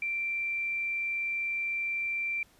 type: tone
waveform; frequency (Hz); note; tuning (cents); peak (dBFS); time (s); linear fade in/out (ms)
sine; 2353; D7; +3; -29; 0.02-2.43; 2
effects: pink hiss -62 dBFS RMS until 2.59 s + resampled to 32000 Hz